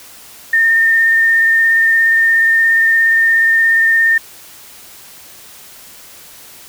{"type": "tone with vibrato", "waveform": "sine", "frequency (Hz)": 1818, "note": "A#6", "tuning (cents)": -44, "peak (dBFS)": -8, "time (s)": [0.53, 4.18], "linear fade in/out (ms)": 5, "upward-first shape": "sine", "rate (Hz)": 17, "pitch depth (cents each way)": 14, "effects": ["white hiss -38 dBFS RMS until 6.68 s"]}